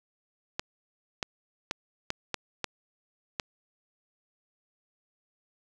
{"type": "clicks", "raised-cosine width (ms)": 0.2, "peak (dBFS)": -12, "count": 7, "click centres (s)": [0.595, 1.228, 1.711, 2.104, 2.343, 2.643, 3.398], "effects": []}